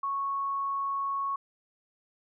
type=tone; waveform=sine; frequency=1105 Hz; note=C#6; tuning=6 cents flat; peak=-28 dBFS; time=0.03-1.36 s; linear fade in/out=5 ms; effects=none